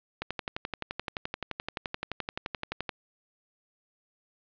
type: click train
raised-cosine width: 0.3 ms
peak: -16 dBFS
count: 32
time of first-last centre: 0.22-2.892 s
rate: 11.6 Hz
effects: resampled to 11025 Hz + 8-bit